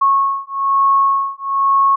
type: beating tone pair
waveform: sine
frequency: 1097 / 1098.1 Hz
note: C#6 / C#6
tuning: -18 / -17 cents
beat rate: 1.1 Hz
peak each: -15 dBFS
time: 0.01-1.96 s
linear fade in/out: 10 ms
effects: none